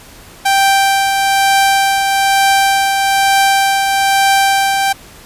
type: tone with tremolo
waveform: sawtooth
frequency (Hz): 784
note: G5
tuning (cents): 0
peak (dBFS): -4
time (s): 0.45-4.93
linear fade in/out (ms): 10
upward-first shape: triangle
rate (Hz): 1.1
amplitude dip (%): 40
effects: pink hiss -38 dBFS RMS until 5.25 s + resampled to 32000 Hz